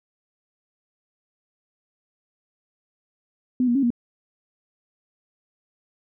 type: tone with pitch steps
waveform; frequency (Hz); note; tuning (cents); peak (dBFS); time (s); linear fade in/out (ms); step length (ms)
sine; 251.9 / 239.1 / 275.4 / 238.5; B3 / A#3 / C#4 / A#3; +34 / +44 / -11 / +40; -17; 3.6-3.904; 2; 76
effects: none